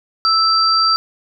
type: tone pair together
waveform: sine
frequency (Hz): 1318.5 / 4699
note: E6 / D8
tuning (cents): 0 / 0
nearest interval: octave + minor seventh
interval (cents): 2200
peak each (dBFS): -14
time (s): 0.25-0.96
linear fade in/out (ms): 0
effects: none